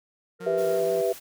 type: harmonic tone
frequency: 464.1 Hz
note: A#4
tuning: 8 cents flat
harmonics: 1 / 3 / 4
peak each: -35 / -43 / -53 dBFS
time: 0.39-0.8 s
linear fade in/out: 50 ms
type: tone with vibrato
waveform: sawtooth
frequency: 174.61 Hz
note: F3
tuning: in tune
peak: -35 dBFS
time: 0.4-1.02 s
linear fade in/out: 10 ms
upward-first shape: triangle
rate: 6.2 Hz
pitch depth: 80 cents each way
type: chord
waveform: sine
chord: E minor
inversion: first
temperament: equal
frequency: 392 / 493.9 / 659.3 Hz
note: G4 / B4 / E5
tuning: 0 / 0 / 0 cents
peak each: -26 dBFS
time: 0.46-1.13 s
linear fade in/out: 10 ms
type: noise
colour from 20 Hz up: white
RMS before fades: -43 dBFS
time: 0.57-1.2 s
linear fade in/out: 20 ms
effects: none